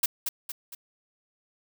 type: noise with echo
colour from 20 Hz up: blue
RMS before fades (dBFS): -23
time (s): 0.03-0.06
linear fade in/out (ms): 5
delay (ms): 230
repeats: 3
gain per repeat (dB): -6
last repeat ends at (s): 0.75
effects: none